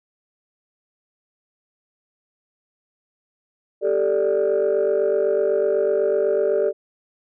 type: chord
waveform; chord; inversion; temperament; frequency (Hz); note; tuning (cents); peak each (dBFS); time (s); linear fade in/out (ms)
sine; G suspended second; none; equal; 392 / 440 / 587.3; G4 / A4 / D5; 0 / 0 / 0; -20; 3.81-6.73; 50
effects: tanh soft clip ceiling -12 dBFS